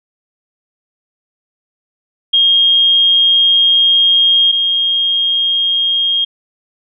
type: tone pair in turn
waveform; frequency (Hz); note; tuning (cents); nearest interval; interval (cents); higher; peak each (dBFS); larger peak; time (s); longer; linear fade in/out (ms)
sine; 3239 / 3239; G#7 / G#7; -44 / -44; unison; 0; neither; -7 / -11; first; 2.33-4.52 / 4.52-6.25; first; 10
effects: none